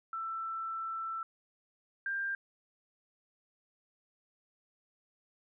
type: tone pair in turn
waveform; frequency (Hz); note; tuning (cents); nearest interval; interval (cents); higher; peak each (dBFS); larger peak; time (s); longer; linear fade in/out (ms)
sine; 1332 / 1590.9; E6 / G6; +18 / +25; minor third; 307; second; -35 / -32; second; 0.13-1.23 / 2.06-2.35; first; 2
effects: none